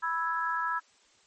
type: chord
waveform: sine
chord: E major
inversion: second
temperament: equal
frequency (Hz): 987.8 / 1318.5 / 1661.2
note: B5 / E6 / G#6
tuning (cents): 0 / 0 / 0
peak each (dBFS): -32 / -31 / -33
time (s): 0.02-0.8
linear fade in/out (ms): 20
effects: white hiss -63 dBFS RMS until 1.26 s + MP3 32 kbps